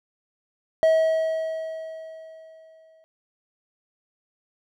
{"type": "tone with exponential decay", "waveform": "triangle", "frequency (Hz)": 642, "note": "E5", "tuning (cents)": -46, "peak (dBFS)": -12, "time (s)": [0.83, 3.04], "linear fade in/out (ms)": 0, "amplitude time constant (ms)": 480, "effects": []}